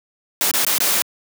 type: noise with dropouts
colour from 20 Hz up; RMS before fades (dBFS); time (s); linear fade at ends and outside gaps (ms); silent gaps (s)
white; -18; 0.41-1.02; 0; 0.512-0.538 / 0.649-0.666 / 0.781-0.804
effects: high-pass 200 Hz 12 dB/octave

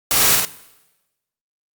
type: noise with echo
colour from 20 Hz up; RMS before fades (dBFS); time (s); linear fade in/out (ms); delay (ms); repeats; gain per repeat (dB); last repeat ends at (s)
white; -17; 0.11-0.35; 0; 50; 2; -2; 0.45
effects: noise-tail reverb RT60 1.0 s tail -17 dB re dry + Opus 48 kbps

